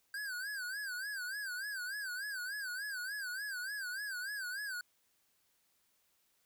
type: tone with vibrato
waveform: square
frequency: 1568 Hz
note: G6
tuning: in tune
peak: -39 dBFS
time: 0.14-4.81 s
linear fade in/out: 2 ms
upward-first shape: sine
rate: 3.4 Hz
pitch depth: 140 cents each way
effects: white hiss -75 dBFS RMS until 6.45 s